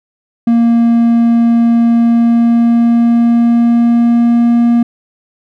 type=tone with pitch glide; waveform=triangle; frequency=233.1 to 236.2 Hz; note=A#3 to A#3; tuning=0 to +23 cents; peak=-4 dBFS; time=0.47-4.83 s; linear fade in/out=5 ms; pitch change=+23 cents; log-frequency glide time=1.93-4.66 s; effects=none